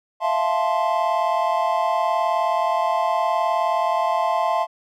triangle chord, F major seventh, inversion third, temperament equal with one note detuned, 659.3 / 698.5 / 874.4 / 1046.5 Hz, E5 / F5 / A5 / C6, 0 / 0 / -11 / 0 cents, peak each -22 dBFS, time 0.2-4.67 s, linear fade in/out 50 ms, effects none

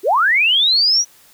sine linear sweep, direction up, 320.8 to 5890 Hz, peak -11 dBFS, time 0.03-1.05 s, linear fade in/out 50 ms, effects white hiss -49 dBFS RMS until 1.33 s

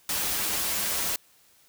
white noise with comb filter, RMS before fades -28 dBFS, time 0.09-1.16 s, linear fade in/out 2 ms, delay 7.8 ms, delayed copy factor -0.6, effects white hiss -60 dBFS RMS until 1.68 s

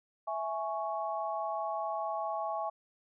sine chord, C# minor, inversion first, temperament equal with one note detuned, 659.3 / 834.5 / 1108.7 Hz, E5 / G#5 / C#6, 0 / +8 / 0 cents, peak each -36 / -36 / -38 dBFS, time 0.27-2.7 s, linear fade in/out 10 ms, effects none

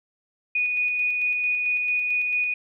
sine tone with tremolo, 2471 Hz, D#7, 13 cents flat, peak -20 dBFS, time 0.55-2.54 s, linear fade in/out 5 ms, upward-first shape square, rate 4.5 Hz, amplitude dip 25%, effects none

